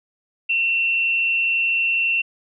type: tone with frequency modulation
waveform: sine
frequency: 2712 Hz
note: E7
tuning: 49 cents sharp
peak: -17 dBFS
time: 0.49-2.22 s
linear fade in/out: 10 ms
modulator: 158 Hz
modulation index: 0.33
effects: none